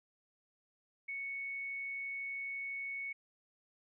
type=tone; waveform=sine; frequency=2217 Hz; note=C#7; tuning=in tune; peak=-38 dBFS; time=1.08-3.13 s; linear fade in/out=10 ms; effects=none